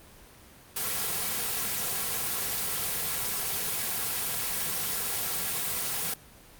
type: noise with comb filter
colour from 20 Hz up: white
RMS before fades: -30 dBFS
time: 0.76-6.14 s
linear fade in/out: 5 ms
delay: 3.3 ms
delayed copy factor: -0.65
effects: pink hiss -52 dBFS RMS until 6.59 s + Opus 24 kbps